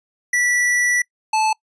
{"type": "tone pair in turn", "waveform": "square", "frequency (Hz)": [1957, 871.7], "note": ["B6", "A5"], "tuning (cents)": [-16, -16], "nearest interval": "octave + major second", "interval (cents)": 1400, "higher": "first", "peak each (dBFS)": -16, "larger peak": "neither", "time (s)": [[0.33, 1.02], [1.33, 1.53]], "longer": "first", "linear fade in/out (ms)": 5, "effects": ["noise-tail reverb RT60 0.1 s tail -25 dB re dry", "resampled to 22050 Hz"]}